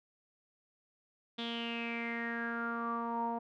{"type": "tone with low-pass filter sweep", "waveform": "sawtooth", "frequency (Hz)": 233.2, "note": "A#3", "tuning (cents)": 1, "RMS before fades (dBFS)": -37, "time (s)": [1.38, 3.39], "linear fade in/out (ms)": 10, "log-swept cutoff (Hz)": [3500, 830], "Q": 9, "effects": []}